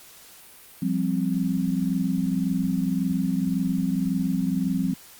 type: chord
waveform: sine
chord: F suspended second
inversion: none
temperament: just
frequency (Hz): 174.61 / 196.44 / 261.9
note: F3 / G3 / C4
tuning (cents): 0 / +4 / +2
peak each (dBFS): -26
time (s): 0.82-4.94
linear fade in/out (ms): 5
effects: white hiss -48 dBFS RMS until 5.19 s + Opus 48 kbps